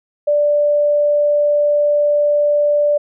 sine tone, 587.3 Hz, D5, in tune, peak -11 dBFS, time 0.27-2.98 s, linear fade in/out 10 ms, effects none

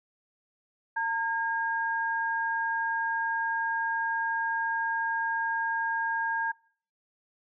sine tone pair together, 910 / 1621.4 Hz, A#5 / G#6, -42 / -42 cents, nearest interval minor seventh, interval 1000 cents, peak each -29 / -29 dBFS, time 0.96-6.52 s, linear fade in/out 10 ms, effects noise-tail reverb RT60 0.5 s tail -25 dB re dry

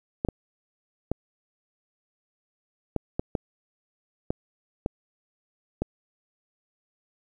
clicks, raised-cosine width 2 ms, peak -12 dBFS, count 9, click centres 0.249 / 0.287 / 1.116 / 2.963 / 3.195 / 3.352 / 4.305 / 4.861 / 5.82 s, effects 9-bit

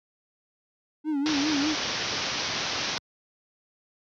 triangle tone with vibrato, 293.7 Hz, D4, in tune, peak -22 dBFS, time 1.04-1.76 s, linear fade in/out 50 ms, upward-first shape sine, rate 5 Hz, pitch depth 110 cents each way
white low-pass noise, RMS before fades -30 dBFS, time 1.26-2.98 s, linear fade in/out 0 ms, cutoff 6000 Hz, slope 96 dB/octave
effects high-pass 80 Hz 12 dB/octave

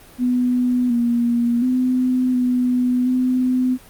sine tone with pitch steps, 248.2 / 237.4 / 253.9 / 249.1 / 253.9 Hz, B3 / A#3 / B3 / B3 / B3, +9 / +32 / +48 / +15 / +48 cents, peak -15 dBFS, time 0.18-3.78 s, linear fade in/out 50 ms, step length 720 ms, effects pink hiss -45 dBFS RMS until 3.89 s + Opus 32 kbps

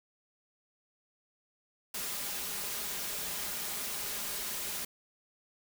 white noise with comb filter, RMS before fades -37 dBFS, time 1.94-4.85 s, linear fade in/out 5 ms, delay 4.9 ms, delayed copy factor +0.5, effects none

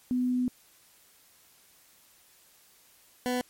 sine / 20% pulse tone pair in turn, 250 / 248.8 Hz, B3 / B3, +21 / +13 cents, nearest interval unison, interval 8 cents, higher first, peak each -24 / -22 dBFS, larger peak second, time 0.11-0.48 / 3.26-3.41 s, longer first, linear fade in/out 0 ms, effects white hiss -60 dBFS RMS until 3.49 s + MP3 64 kbps

